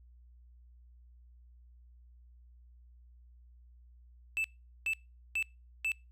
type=tone bursts; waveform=triangle; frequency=2637 Hz; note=E7; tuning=in tune; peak=-28 dBFS; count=4; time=4.37-5.918 s; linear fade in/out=0 ms; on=72 ms; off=420 ms; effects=noise-tail reverb RT60 0.3 s tail -26 dB re dry + added 60 Hz sine -55 dBFS peak until 6.11 s